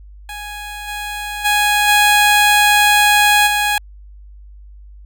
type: tone with level steps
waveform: 15% pulse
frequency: 830.6 Hz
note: G#5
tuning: in tune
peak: -21 / -17 / -6 / -3 / -8 dBFS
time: 0.29-3.78 s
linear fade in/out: 2 ms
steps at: 0.87 / 1.44 / 1.87 / 3.46 s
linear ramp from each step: 20 ms
effects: added 50 Hz sine -36 dBFS peak until 5.05 s